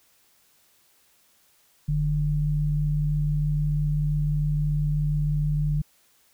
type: tone pair together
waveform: sine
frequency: 41.94 / 149 Hz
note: E1 / D3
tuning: +31 / +25 cents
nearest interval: octave + minor seventh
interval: 2194 cents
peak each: -27 / -22 dBFS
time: 1.88-5.82 s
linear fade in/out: 10 ms
effects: white hiss -62 dBFS RMS until 6.33 s